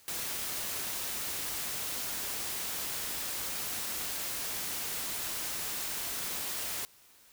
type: noise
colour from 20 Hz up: white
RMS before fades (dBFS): -36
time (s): 0.08-6.85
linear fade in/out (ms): 0
effects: white hiss -60 dBFS RMS until 7.32 s